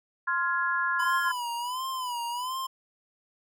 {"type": "chord", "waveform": "sine", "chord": "F minor", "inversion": "second", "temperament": "just", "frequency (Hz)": [1047.7, 1396.9, 1676.3], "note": ["C6", "F6", "Ab6"], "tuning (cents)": [2, 0, 16], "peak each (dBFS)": -29, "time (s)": [0.27, 1.32], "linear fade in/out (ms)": 10}
{"type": "tone with vibrato", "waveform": "square", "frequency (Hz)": 996, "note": "B5", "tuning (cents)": 14, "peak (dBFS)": -31, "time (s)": [0.99, 2.67], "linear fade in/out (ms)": 10, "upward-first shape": "sine", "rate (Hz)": 1.4, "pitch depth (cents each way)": 100}
{"effects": []}